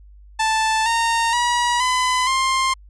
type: tone with pitch steps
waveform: sawtooth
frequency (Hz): 880 / 921.1 / 964.1 / 1009.1 / 1056.2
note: A5 / A#5 / B5 / B5 / C6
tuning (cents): 0 / -21 / -42 / +37 / +16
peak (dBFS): -13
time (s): 0.39-2.74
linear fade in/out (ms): 10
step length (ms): 470
effects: added 50 Hz sine -42 dBFS peak until 2.89 s + resampled to 22050 Hz